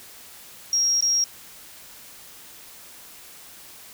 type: tone with dropouts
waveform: sine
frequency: 5610 Hz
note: F8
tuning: 7 cents sharp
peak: -18 dBFS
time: 0.73-1.24 s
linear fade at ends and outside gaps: 1 ms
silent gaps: 1.007-1.024 s
effects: white hiss -45 dBFS RMS until 3.93 s